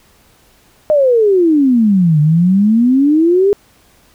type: exponential two-way sweep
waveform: sine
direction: down then up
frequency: 622.3 to 146.83 to 413.5 Hz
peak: -7 dBFS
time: 0.9-3.53 s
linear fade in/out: 0 ms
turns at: 2.2 s
effects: pink hiss -50 dBFS RMS until 4.14 s